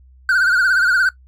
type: tone with vibrato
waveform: triangle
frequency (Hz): 1480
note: F#6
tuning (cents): 0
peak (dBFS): -10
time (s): 0.29-1.09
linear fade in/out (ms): 2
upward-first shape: sine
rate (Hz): 17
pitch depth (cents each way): 91
effects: noise-tail reverb RT60 0.1 s tail -18 dB re dry + added 64 Hz sine -44 dBFS peak until 1.27 s